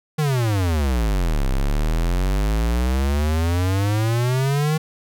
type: exponential two-way sweep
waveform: square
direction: down then up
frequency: 158.7 to 32.19 to 158.7 Hz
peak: -18 dBFS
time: 0.18-4.78 s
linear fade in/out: 10 ms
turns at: 1.48 s
effects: none